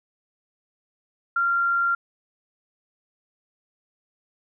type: tone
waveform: sine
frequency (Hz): 1384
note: F6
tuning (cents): -16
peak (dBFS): -19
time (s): 1.36-1.95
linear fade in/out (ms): 5
effects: none